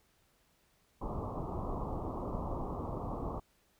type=low-pass noise; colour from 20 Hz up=pink; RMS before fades=-38 dBFS; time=1.01-3.4 s; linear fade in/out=10 ms; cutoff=1200 Hz; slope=96 dB/octave; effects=pink hiss -71 dBFS RMS until 3.79 s